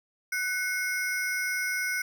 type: ring-modulated tone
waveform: square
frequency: 1827 Hz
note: A#6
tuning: 35 cents flat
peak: -25 dBFS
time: 0.32-2.02 s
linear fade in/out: 5 ms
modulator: 332 Hz
effects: none